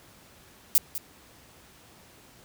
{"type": "noise with echo", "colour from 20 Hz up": "violet", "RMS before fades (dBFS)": -19, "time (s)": [0.75, 0.78], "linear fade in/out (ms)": 0, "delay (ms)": 200, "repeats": 1, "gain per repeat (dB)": -13, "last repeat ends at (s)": 0.98, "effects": ["pink hiss -54 dBFS RMS until 2.44 s", "high-pass 60 Hz 12 dB/octave"]}